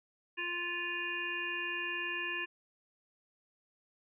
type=harmonic tone with a mistuned harmonic; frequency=348.7 Hz; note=F4; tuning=3 cents flat; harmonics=1 / 3 / 5 / 7 / 8; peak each=-45 / -45 / -38 / -39 / -41 dBFS; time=0.37-2.46 s; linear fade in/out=20 ms; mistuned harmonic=7; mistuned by=+21 cents; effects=none